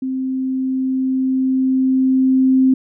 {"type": "tone with level ramp", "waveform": "sine", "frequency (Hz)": 261.6, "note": "C4", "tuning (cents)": 0, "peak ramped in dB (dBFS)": [-19, -9], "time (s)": [0.02, 2.74], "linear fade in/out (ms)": 5, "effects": []}